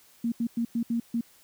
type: tone bursts at uneven times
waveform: sine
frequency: 233.1 Hz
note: A#3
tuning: in tune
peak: -24 dBFS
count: 6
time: 0.24-0.32 / 0.4-0.47 / 0.57-0.65 / 0.75-0.83 / 0.9-1 / 1.14-1.21 s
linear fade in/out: 5 ms
effects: white hiss -58 dBFS RMS until 1.43 s